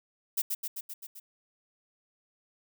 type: noise with echo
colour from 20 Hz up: violet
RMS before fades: -28 dBFS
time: 0.37-0.42 s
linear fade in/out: 10 ms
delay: 130 ms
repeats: 6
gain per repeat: -3 dB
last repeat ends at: 1.2 s
effects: none